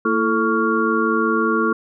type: tone cluster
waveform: sine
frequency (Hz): 228 / 333.8 / 438.6 / 1123 / 1397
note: A#3 / E4 / A4 / C#6 / F6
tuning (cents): -38 / +22 / -6 / +22 / 0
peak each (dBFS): -22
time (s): 0.05-1.73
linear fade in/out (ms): 5
effects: none